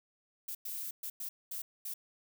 violet noise bursts at uneven times, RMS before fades -40 dBFS, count 6, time 0.48-0.55 / 0.65-0.91 / 1.03-1.1 / 1.2-1.29 / 1.51-1.62 / 1.85-1.94 s, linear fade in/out 5 ms, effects none

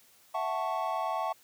triangle chord, F# minor seventh, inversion third, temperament equal, 659.3 / 740 / 880 / 1108.7 Hz, E5 / F#5 / A5 / C#6, 0 / 0 / 0 / 0 cents, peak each -33 dBFS, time 0.34-1.33 s, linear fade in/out 10 ms, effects white hiss -61 dBFS RMS until 1.43 s + high-pass 80 Hz 12 dB/octave

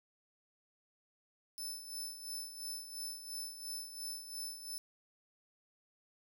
20% pulse tone with tremolo, 5274 Hz, E8, in tune, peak -34 dBFS, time 1.58-4.78 s, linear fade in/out 0 ms, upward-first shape sine, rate 2.9 Hz, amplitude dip 65%, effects none

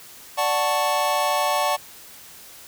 square chord, D major seventh, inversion none, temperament equal, 587.3 / 740 / 880 / 1108.7 Hz, D5 / F#5 / A5 / C#6, 0 / 0 / 0 / 0 cents, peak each -26 dBFS, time 0.37-1.77 s, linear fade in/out 20 ms, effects white hiss -44 dBFS RMS until 2.67 s

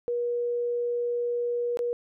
sine tone with dropouts, 480 Hz, B4, 49 cents flat, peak -25 dBFS, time 0.08-1.93 s, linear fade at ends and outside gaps 0 ms, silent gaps 1.772-1.791 s, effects none

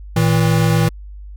square tone pair together, 113.88 / 161.5 Hz, A#2 / E3, -40 / -35 cents, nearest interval tritone, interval 605 cents, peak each -16 / -15 dBFS, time 0.16-0.89 s, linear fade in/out 5 ms, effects added 50 Hz sine -31 dBFS peak until 1.36 s

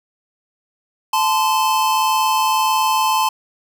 square tone pair together, 871.3 / 1033 Hz, A5 / C6, -17 / -22 cents, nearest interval minor third, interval 295 cents, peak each -18 dBFS, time 1.13-3.29 s, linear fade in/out 5 ms, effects none

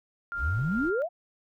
sine tone with tremolo, 1396.9 Hz, F6, in tune, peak -29 dBFS, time 0.32-1.02 s, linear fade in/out 0 ms, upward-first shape sine, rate 2.4 Hz, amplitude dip 55%
brown noise, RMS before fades -43 dBFS, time 0.34-0.92 s, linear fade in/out 50 ms
sine exponential sweep, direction up, 58.27 to 740 Hz, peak -25 dBFS, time 0.39-1.09 s, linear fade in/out 50 ms
effects none

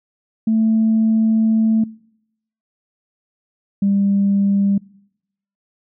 sine tone pair in turn, 221.4 / 199.04 Hz, A3 / G3, +11 / +27 cents, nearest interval major second, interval 184 cents, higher first, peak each -12 dBFS, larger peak neither, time 0.47-1.84 / 3.82-4.78 s, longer first, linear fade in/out 5 ms, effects noise-tail reverb RT60 0.8 s tail -24 dB re dry + tanh soft clip ceiling -8 dBFS

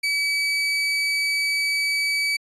30% pulse tone, 2287 Hz, D7, 47 cents flat, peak -18 dBFS, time 0.03-2.37 s, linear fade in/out 10 ms, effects resampled to 24000 Hz

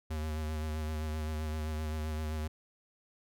square tone with vibrato, 77.5 Hz, D#2, 6 cents flat, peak -34 dBFS, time 0.1-2.48 s, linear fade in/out 10 ms, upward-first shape sine, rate 7.7 Hz, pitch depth 29 cents each way, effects none

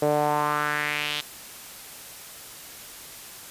sawtooth tone with band-pass filter sweep, 148.6 Hz, D3, 21 cents sharp, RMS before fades -25 dBFS, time 0.02-1.21 s, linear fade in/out 5 ms, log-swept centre 530 to 3500 Hz, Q 2.9, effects white hiss -42 dBFS RMS until 3.5 s + resampled to 32000 Hz

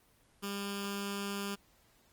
10% pulse tone with notch filter, 200.2 Hz, G3, 37 cents sharp, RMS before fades -38 dBFS, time 0.42-1.56 s, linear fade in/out 20 ms, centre 680 Hz, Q 0.74, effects pink hiss -67 dBFS RMS until 2.12 s + Opus 24 kbps

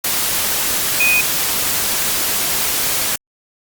sine tone in noise, 2489 Hz, D#7, in tune, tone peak -12 dBFS, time 1-1.21 s, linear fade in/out 5 ms, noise white, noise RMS -18 dBFS, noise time 0.04-3.16 s, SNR +3 dB, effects Opus 48 kbps

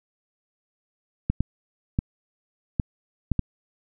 clicks, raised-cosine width 5 ms, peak -9 dBFS, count 6, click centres 1.3 / 1.406 / 1.989 / 2.798 / 3.317 / 3.393 s, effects none

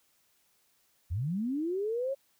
sine linear sweep, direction up, 73.5 to 558 Hz, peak -29 dBFS, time 1.1-2.15 s, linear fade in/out 20 ms, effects white hiss -70 dBFS RMS until 2.39 s

